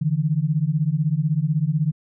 sine beating tone pair, 145.5 / 161.5 Hz, D3 / E3, -16 / -35 cents, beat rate 16 Hz, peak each -21 dBFS, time 0.01-1.92 s, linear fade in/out 10 ms, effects none

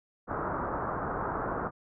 white low-pass noise, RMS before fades -33 dBFS, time 0.27-1.71 s, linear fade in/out 50 ms, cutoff 1400 Hz, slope 48 dB/octave, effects none

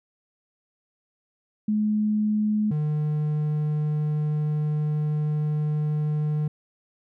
sine / triangle tone pair in turn, 212.3 / 151.05 Hz, G#3 / D3, +38 / +49 cents, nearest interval tritone, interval 589 cents, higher first, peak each -20 dBFS, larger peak neither, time 1.68-2.71 / 2.71-6.48 s, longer second, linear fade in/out 5 ms, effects none

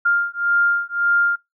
sine beating tone pair, 1400 / 1401.8 Hz, F6 / F6, +4 / +6 cents, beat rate 1.8 Hz, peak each -19 dBFS, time 0.05-1.36 s, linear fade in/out 10 ms, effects noise-tail reverb RT60 0.2 s tail -26 dB re dry

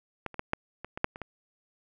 clicks, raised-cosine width 0.5 ms, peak -18 / -29 / -16 / -11 / -23 / -21 / -8 / -26 / -22 dBFS, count 9, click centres 0.263 / 0.343 / 0.394 / 0.534 / 0.846 / 0.975 / 1.044 / 1.159 / 1.217 s, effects none

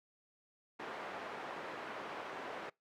pink band-pass noise, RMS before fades -45 dBFS, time 0.79-2.7 s, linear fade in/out 10 ms, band 430 to 1800 Hz, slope 12 dB/octave, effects noise-tail reverb RT60 0.2 s tail -25 dB re dry

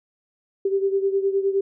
sine beating tone pair, 389.6 / 399.3 Hz, G4 / G4, -11 / +32 cents, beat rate 9.7 Hz, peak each -20 / -25 dBFS, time 0.65-1.61 s, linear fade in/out 5 ms, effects none

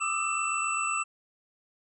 sine tone cluster, 1179 / 1227 / 1306 / 2685 / 7890 Hz, D6 / D#6 / E6 / E7 / B8, +6 / -25 / -17 / +31 / -3 cents, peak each -35 / -34 / -33 / -31 / -34 dBFS, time 0-1.04 s, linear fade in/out 20 ms, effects none

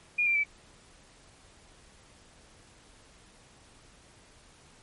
sine tone with pitch steps, 2430 / 2368 / 2307 Hz, D#7 / D7 / D7, -42 / +14 / -31 cents, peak -23 dBFS, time 0.18-0.438 s, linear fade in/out 10 ms, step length 86 ms, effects pink hiss -57 dBFS RMS until 4.82 s + MP3 48 kbps

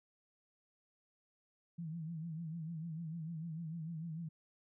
sine tone with vibrato, 162.9 Hz, E3, 20 cents flat, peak -40 dBFS, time 1.78-4.29 s, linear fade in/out 10 ms, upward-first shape triangle, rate 6.7 Hz, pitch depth 110 cents each way, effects none

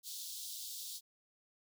pink high-pass noise, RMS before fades -45 dBFS, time 0.03-1.01 s, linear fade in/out 50 ms, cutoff 3500 Hz, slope 48 dB/octave, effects none

